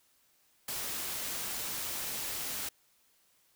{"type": "noise", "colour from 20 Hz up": "white", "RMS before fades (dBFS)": -37, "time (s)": [0.68, 2.69], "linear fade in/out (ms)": 5, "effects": ["white hiss -69 dBFS RMS until 3.55 s"]}